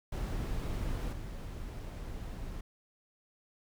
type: noise with level steps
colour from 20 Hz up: brown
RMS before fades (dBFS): -35 / -41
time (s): 0.12-2.61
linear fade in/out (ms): 5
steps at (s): 1.12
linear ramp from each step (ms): 10
effects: none